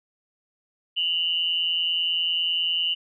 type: tone pair together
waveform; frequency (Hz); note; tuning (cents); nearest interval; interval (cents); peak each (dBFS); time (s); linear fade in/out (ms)
sine; 2828 / 2998; F7 / F#7; +21 / +22; minor second; 101; -25 / -24; 0.96-2.95; 20
effects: none